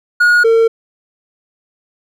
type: tone pair in turn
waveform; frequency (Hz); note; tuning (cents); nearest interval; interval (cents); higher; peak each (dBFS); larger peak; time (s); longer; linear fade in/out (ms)
triangle; 1443 / 454.5; F#6 / A#4; -44 / -44; octave + minor sixth; 2000; first; -5; neither; 0.2-0.44 / 0.44-0.68; neither; 10
effects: none

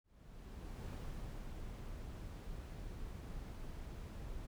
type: noise with ADSR envelope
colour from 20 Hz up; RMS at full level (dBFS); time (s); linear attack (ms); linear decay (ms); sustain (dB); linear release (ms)
brown; -44; 0.04-4.47; 880; 540; -3; 19
effects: none

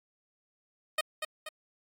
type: tone with echo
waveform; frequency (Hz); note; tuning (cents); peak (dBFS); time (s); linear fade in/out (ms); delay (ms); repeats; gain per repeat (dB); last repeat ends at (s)
10% pulse; 620; D#5; -6; -18; 0.98-1.01; 5; 240; 2; -6; 1.49
effects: AAC 48 kbps

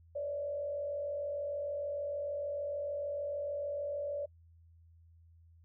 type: tone with frequency modulation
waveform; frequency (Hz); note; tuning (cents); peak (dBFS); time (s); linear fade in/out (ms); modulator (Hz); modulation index
sine; 577; D5; -31; -34; 0.15-4.26; 10; 46.6; 0.58
effects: noise-tail reverb RT60 0.1 s tail -25 dB re dry + added 83 Hz sine -58 dBFS peak until 5.64 s

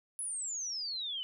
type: exponential sweep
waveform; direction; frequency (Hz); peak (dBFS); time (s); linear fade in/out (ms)
sine; down; 10548 to 2960; -35; 0.19-1.23; 0
effects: none

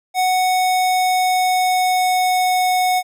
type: tone with pitch glide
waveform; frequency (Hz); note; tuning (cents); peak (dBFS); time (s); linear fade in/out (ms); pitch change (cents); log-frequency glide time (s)
square; 740 to 734.9; F#5 to F#5; 0 to -12; -15; 0.14-3.03; 50; -12; 0.37-2.76
effects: none

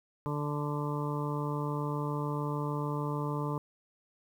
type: harmonic tone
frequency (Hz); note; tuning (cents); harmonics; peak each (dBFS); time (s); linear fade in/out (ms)
146.83; D3; 0; 1 / 2 / 3 / 4 / 6 / 7 / 8; -33 / -38 / -39 / -44 / -42 / -40 / -44; 0.26-3.58; 0
effects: 10-bit

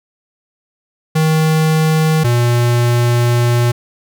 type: tone pair in turn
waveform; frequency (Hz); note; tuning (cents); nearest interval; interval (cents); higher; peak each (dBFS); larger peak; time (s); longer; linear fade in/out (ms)
square; 157.7 / 120.1; D#3 / B2; +24 / -48; perfect fourth; 472; first; -11; neither; 1.15-2.24 / 2.24-3.72; second; 10
effects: none

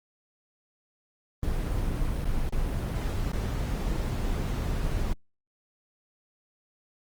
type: noise with dropouts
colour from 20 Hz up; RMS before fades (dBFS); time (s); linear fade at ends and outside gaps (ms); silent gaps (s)
brown; -28; 1.43-5.13; 1; 2.245-2.253 / 2.492-2.524 / 3.319-3.332
effects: Opus 24 kbps

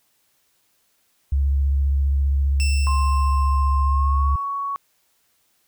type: tone with vibrato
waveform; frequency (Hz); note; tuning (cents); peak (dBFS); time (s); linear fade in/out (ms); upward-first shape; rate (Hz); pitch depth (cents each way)
sine; 69.3; C#2; 0; -16; 1.32-4.36; 5; sine; 15; 29
type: tone with exponential decay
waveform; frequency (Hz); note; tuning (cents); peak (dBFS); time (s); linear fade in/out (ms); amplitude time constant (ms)
20% pulse; 2672; E7; +23; -20; 2.6-4.44; 0; 400
type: tone with pitch glide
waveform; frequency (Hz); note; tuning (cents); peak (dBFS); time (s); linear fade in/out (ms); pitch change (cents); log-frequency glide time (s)
sine; 1054 to 1116.7; C6 to C#6; +12 to +12; -23; 2.87-4.76; 0; +100; 3.81-4.3
effects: white hiss -65 dBFS RMS until 5.67 s

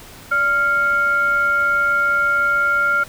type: tone with frequency modulation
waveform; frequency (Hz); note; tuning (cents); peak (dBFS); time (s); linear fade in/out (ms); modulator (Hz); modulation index
sine; 1393; F6; -5; -14; 0.31-3.04; 10; 810; 0.36
effects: pink hiss -40 dBFS RMS until 3.08 s

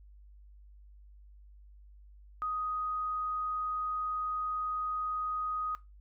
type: tone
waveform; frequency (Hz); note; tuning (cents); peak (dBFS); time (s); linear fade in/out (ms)
sine; 1249; D#6; +6; -31; 2.42-5.75; 0
effects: noise-tail reverb RT60 0.2 s tail -18 dB re dry + added 50 Hz sine -52 dBFS peak until 6 s

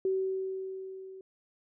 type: tone with level ramp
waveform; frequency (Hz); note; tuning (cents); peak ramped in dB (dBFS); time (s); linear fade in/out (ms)
sine; 380.4; F#4; +48; -25 to -44; 0.05-1.21; 2
effects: none

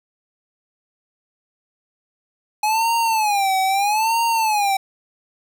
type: tone with vibrato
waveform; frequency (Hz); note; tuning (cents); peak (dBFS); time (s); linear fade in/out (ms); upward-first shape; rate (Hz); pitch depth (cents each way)
square; 839; G#5; +17; -17; 2.63-4.77; 5; sine; 0.78; 170
effects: 8-bit

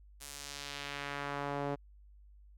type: tone with band-pass filter sweep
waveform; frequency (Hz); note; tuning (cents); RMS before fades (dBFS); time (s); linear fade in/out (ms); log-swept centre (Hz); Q
sawtooth; 142.3; C#3; +46; -40; 0.2-1.76; 20; 10000 to 540; 1
effects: added 50 Hz sine -55 dBFS peak until 2.57 s

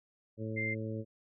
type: harmonic tone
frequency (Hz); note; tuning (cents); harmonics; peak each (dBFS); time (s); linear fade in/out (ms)
110; A2; 0; 1 / 2 / 3 / 4 / 5; -38 / -41 / -43 / -44 / -45; 0.37-1.05; 50
type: tone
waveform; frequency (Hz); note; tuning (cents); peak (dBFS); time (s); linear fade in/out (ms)
sine; 2095; C7; +2; -33; 0.56-0.75; 20
effects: none

